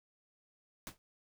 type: noise with exponential decay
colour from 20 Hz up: pink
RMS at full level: -39 dBFS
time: 0.87-0.98 s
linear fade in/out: 0 ms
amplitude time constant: 22 ms
effects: none